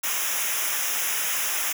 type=noise with comb filter; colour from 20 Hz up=white; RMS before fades=-26 dBFS; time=0.03-1.73 s; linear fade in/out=10 ms; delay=0.23 ms; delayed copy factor=-0.9; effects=none